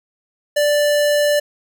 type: tone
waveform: square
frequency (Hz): 587.3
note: D5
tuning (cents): 0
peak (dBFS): -14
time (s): 0.56-1.4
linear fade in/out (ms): 10
effects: none